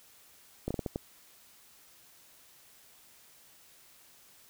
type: slowing click train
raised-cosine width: 2 ms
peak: -19 dBFS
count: 6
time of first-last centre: 0.68-0.959 s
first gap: 26 ms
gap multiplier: 1.39
effects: white hiss -59 dBFS RMS until 4.49 s